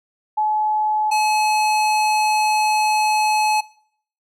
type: tone pair in turn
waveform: sine / square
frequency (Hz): 855 / 855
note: A5 / A5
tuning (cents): -50 / -50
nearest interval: unison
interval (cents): 0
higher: neither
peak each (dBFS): -16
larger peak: neither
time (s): 0.37-1.11 / 1.11-3.61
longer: second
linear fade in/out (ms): 10
effects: noise-tail reverb RT60 0.6 s tail -22 dB re dry + low-pass 11000 Hz 12 dB/octave